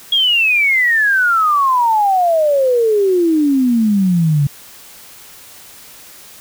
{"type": "exponential sweep", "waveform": "sine", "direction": "down", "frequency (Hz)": [3322, 138.59], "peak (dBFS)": -10, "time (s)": [0.12, 4.47], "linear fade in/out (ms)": 5, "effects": ["white hiss -39 dBFS RMS until 6.4 s"]}